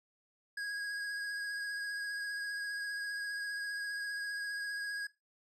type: tone with vibrato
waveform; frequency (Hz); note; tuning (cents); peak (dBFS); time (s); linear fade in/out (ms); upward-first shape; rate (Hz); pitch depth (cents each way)
square; 1648; G#6; -14; -37; 0.57-5.07; 5; triangle; 15; 24
effects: noise-tail reverb RT60 0.2 s tail -17 dB re dry + low-pass 8000 Hz 12 dB/octave